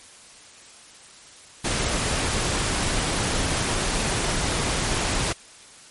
pink noise, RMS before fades -24 dBFS, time 1.64-5.33 s, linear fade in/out 10 ms, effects white hiss -47 dBFS RMS until 5.9 s + MP3 48 kbps

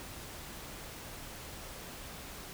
silence, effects pink hiss -46 dBFS RMS until 2.53 s

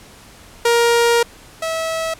sawtooth tone pair in turn, 470.1 / 649.3 Hz, A#4 / E5, +15 / -26 cents, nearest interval tritone, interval 559 cents, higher second, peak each -8 / -16 dBFS, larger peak first, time 0.65-1.23 / 1.62-2.14 s, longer first, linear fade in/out 5 ms, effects pink hiss -43 dBFS RMS until 2.19 s + low-pass 12000 Hz 12 dB/octave

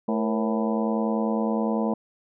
harmonic tone with a mistuned harmonic, 110 Hz, A2, in tune, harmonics 2 / 3 / 4 / 5 / 6 / 7 / 8 / 9, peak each -24 / -33 / -30 / -32 / -34 / -36 / -36 / -36 dBFS, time 0.08-1.94 s, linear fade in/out 5 ms, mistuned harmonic 4, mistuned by +110 cents, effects none

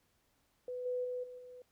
sine tone with level steps, 498.1 Hz, B4, 15 cents sharp, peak -38 / -33 / -36 / -46 / -49 dBFS, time 0.68-1.62 s, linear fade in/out 2 ms, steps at 0.85 / 1.04 / 1.23 / 1.38 s, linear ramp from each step 10 ms, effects pink hiss -75 dBFS RMS until 1.71 s

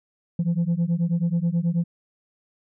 sine beating tone pair, 165.8 / 175.1 Hz, E3 / F3, +10 / +5 cents, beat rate 9.3 Hz, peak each -21 dBFS, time 0.39-1.84 s, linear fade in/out 5 ms, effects tanh soft clip ceiling -17 dBFS

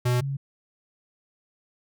square / sine tone pair in turn, 123.47 / 138.06 Hz, B2 / C#3, 0 / -7 cents, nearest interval major second, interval 193 cents, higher second, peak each -21 / -26 dBFS, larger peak first, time 0.05-0.21 / 0.21-0.37 s, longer neither, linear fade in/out 10 ms, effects none

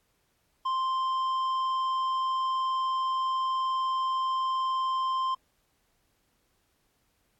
sine tone with tanh clipping, 1046.5 Hz, C6, in tune, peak -27 dBFS, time 0.65-5.35 s, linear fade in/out 10 ms, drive 7 dB, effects pink hiss -72 dBFS RMS until 7.39 s + AAC 64 kbps

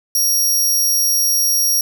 20% pulse tone, 5640 Hz, F8, 16 cents sharp, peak -8 dBFS, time 0.15-1.81 s, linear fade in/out 2 ms, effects none

